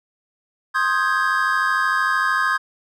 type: chord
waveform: triangle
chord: Ab major seventh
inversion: first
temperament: equal with one note detuned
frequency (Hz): 1061.1 / 1244.5 / 1568 / 1661.2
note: C6 / Eb6 / G6 / Ab6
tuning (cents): +24 / 0 / 0 / 0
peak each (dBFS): -21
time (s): 0.74-2.58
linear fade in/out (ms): 20
effects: none